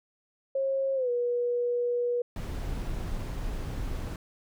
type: tone with pitch glide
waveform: sine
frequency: 540 to 483.9 Hz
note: C#5 to B4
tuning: -45 to -35 cents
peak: -25 dBFS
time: 0.55-2.22 s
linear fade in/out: 5 ms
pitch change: -190 cents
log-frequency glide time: 0.95-1.1 s
type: noise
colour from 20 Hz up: brown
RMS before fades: -33 dBFS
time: 2.36-4.16 s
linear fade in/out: 2 ms
effects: none